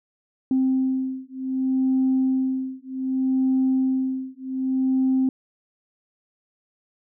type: beating tone pair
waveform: sine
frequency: 261.6 / 262.25 Hz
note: C4 / C4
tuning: 0 / +4 cents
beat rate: 0.65 Hz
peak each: -22 dBFS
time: 0.51-5.29 s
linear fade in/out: 2 ms
effects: tanh soft clip ceiling -13 dBFS